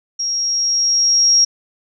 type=tone with level ramp; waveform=sine; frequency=5600 Hz; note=F8; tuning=4 cents sharp; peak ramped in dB=-18 to -8 dBFS; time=0.19-1.45 s; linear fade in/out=10 ms; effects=none